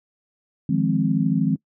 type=chord; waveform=sine; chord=F minor seventh; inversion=third; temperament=equal; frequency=155.56 / 174.61 / 207.7 / 261.6 Hz; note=Eb3 / F3 / Ab3 / C4; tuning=0 / 0 / 0 / 0 cents; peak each=-23 dBFS; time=0.69-1.56 s; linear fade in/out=5 ms; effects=noise-tail reverb RT60 0.1 s tail -22 dB re dry